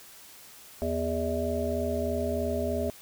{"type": "harmonic tone with a mistuned harmonic", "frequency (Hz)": 81.6, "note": "E2", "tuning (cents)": -17, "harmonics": [1, 3, 5, 7, 8], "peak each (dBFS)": [-33, -33, -33, -33, -33], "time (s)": [0.82, 2.9], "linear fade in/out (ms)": 0, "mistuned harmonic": 7, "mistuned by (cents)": 55, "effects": ["white hiss -50 dBFS RMS until 3.01 s"]}